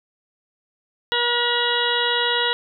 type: harmonic tone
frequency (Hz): 479.6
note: A#4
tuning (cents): +49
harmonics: 1 / 2 / 3 / 4 / 6 / 7 / 8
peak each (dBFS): -26 / -26 / -26 / -26 / -26 / -26 / -26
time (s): 1.12-2.53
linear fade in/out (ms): 0
effects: none